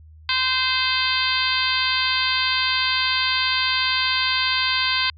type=harmonic tone with a mistuned harmonic; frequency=517 Hz; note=C5; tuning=21 cents flat; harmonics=2 / 3 / 4 / 5 / 6 / 7 / 8 / 9; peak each=-27 / -27 / -27 / -27 / -27 / -27 / -27 / -27 dBFS; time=0.29-5.1 s; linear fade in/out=2 ms; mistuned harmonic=6; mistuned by=+23 cents; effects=added 78 Hz sine -43 dBFS peak until 5.17 s